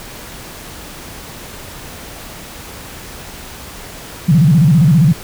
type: tone with vibrato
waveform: sine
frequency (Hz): 155.56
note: D#3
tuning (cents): 0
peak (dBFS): -6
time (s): 4.28-5.13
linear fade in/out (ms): 10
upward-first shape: square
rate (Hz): 15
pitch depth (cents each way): 200
effects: pink hiss -32 dBFS RMS until 5.23 s